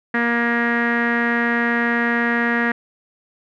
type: tone with low-pass filter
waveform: sawtooth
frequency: 235.9 Hz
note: A#3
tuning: 21 cents sharp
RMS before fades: -19 dBFS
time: 0.14-2.72 s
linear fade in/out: 5 ms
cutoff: 1800 Hz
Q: 9.4
effects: none